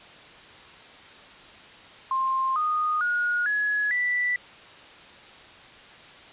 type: tone with pitch steps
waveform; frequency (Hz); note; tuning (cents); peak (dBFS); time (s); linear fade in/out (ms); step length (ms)
sine; 1056 / 1234.2 / 1442.5 / 1686 / 1970.6; C6 / D#6 / F#6 / G#6 / B6; +16 / -14 / -44 / +26 / -4; -22; 2.11-4.36; 2; 450
effects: white hiss -47 dBFS RMS until 6.32 s + resampled to 8000 Hz